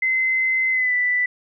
sine tone with pitch glide, 2056 to 1981.4 Hz, C7 to B6, -31 to +5 cents, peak -17 dBFS, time 0.02-1.26 s, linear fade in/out 5 ms, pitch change -64 cents, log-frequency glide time 0.71-0.94 s, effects none

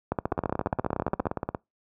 two click trains, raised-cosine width 1 ms, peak -11 / -14 dBFS, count 18 / 22, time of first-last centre 0.12-1.269 / 0.32-1.548 s, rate 14.8 / 17.1 Hz, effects noise-tail reverb RT60 0.2 s tail -26 dB re dry + high-pass 60 Hz 12 dB/octave

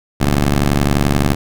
15% pulse ring-modulated tone, 71.6 Hz, D2, 43 cents flat, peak -3 dBFS, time 0.2-1.35 s, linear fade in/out 10 ms, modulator 61.4 Hz, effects none

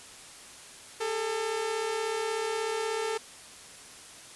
sawtooth tone pair together, 409.5 / 446 Hz, G#4 / A4, -24 / +23 cents, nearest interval minor second, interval 147 cents, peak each -32 / -26 dBFS, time 1-3.18 s, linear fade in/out 10 ms, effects white hiss -48 dBFS RMS until 4.35 s + resampled to 24000 Hz

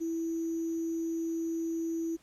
sine tone with sample-and-hold, 329.6 Hz, E4, in tune, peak -30 dBFS, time 0-2.17 s, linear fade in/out 20 ms, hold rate 6300 Hz, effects pink hiss -64 dBFS RMS until 2.22 s + low-pass 11000 Hz 12 dB/octave

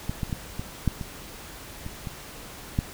clicks, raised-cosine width 5 ms, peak -15 / -15 / -27 / -15 / -18 / -9 / -20 / -21 / -20 / -10 dBFS, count 10, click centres 0.095 / 0.232 / 0.297 / 0.328 / 0.595 / 0.877 / 1.012 / 1.864 / 2.072 / 2.789 s, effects pink hiss -42 dBFS RMS until 2.93 s

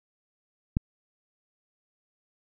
click, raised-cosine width 5 ms, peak -11 dBFS, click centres 0.769 s, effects none

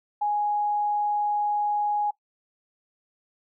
sine tone, 830.6 Hz, G#5, in tune, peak -22 dBFS, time 0.21-2.11 s, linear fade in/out 10 ms, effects noise-tail reverb RT60 0.1 s tail -19 dB re dry

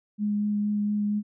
sine tone with vibrato, 207.7 Hz, G#3, in tune, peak -23 dBFS, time 0.18-1.23 s, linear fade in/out 50 ms, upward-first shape sine, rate 4.3 Hz, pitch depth 10 cents each way, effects none

